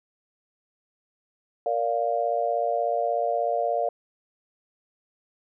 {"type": "chord", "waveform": "sine", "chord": "Bb major", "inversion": "none", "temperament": "just", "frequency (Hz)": [466.2, 582.7, 699.2], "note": ["Bb4", "D5", "F5"], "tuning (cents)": [0, -14, 2], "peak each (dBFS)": [-29, -27, -25], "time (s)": [1.66, 3.89], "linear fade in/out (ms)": 2, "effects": []}